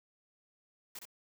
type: noise with echo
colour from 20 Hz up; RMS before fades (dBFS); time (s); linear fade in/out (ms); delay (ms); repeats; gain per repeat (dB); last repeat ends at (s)
white; -45; 0.95-0.99; 5; 64; 1; -4; 1.054
effects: none